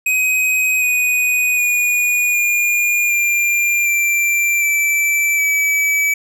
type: tone with pitch steps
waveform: square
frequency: 2519 / 2486 / 2453 / 2421 / 2389 / 2357 / 2326 / 2295 Hz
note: D#7 / D#7 / D#7 / D#7 / D7 / D7 / D7 / D7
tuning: +21 / -2 / -25 / -48 / +29 / +6 / -17 / -40 cents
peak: -14 dBFS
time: 0.06-6.14 s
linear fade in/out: 5 ms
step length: 760 ms
effects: none